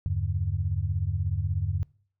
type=tone cluster; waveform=sine; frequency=81.6 / 98.1 / 143.5 Hz; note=E2 / G2 / D3; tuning=-17 / +2 / -40 cents; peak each=-30 / -27 / -33 dBFS; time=0.06-1.83 s; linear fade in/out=0 ms; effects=noise-tail reverb RT60 0.5 s tail -24 dB re dry